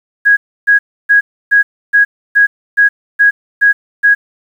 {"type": "tone bursts", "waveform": "sine", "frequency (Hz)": 1653, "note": "G#6", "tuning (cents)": -9, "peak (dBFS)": -4, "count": 10, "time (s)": [0.25, 4.15], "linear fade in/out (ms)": 20, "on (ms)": 120, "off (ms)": 300, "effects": ["7-bit"]}